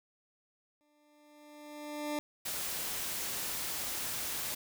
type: tone with exponential growth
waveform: 20% pulse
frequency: 297.1 Hz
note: D4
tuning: 20 cents sharp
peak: -27 dBFS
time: 0.81-2.19 s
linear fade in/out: 0 ms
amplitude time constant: 300 ms
type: noise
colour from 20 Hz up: white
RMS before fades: -37 dBFS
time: 2.45-4.55 s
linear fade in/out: 10 ms
effects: none

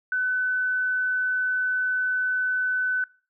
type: tone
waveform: sine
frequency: 1506 Hz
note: F#6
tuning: 30 cents sharp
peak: -22 dBFS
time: 0.12-3.04 s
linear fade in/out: 2 ms
effects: noise-tail reverb RT60 0.4 s tail -23 dB re dry

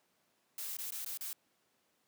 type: noise with dropouts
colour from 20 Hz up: blue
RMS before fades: -41 dBFS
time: 0.58-1.33 s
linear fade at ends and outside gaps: 2 ms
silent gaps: 0.769-0.786 / 0.906-0.921 / 1.048-1.061 / 1.174-1.209 s
effects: pink hiss -75 dBFS RMS until 2.07 s + high-pass 200 Hz 12 dB/octave

